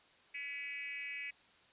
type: tone with frequency modulation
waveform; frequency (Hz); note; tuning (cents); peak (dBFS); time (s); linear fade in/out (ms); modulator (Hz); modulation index
sine; 2268; C#7; +39; -40; 0.34-1.31; 10; 281; 1.2
effects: white hiss -65 dBFS RMS until 1.72 s + resampled to 8000 Hz